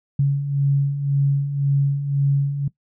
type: beating tone pair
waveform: sine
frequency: 138.59 / 140.49 Hz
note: C#3 / C#3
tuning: 0 / +24 cents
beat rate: 1.9 Hz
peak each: -24 / -17 dBFS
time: 0.19-2.68 s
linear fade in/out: 5 ms
effects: noise-tail reverb RT60 0.1 s tail -19 dB re dry